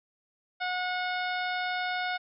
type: harmonic tone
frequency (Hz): 728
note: F#5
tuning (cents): -28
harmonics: 1 / 2 / 3 / 4 / 5 / 6 / 7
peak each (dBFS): -32 / -33 / -37 / -44 / -40 / -46 / -48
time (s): 0.6-2.18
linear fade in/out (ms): 20
effects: none